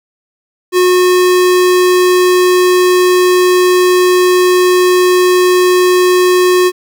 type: tone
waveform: square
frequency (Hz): 363.1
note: F#4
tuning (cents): -33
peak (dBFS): -7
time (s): 0.72-6.72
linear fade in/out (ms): 50
effects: 8-bit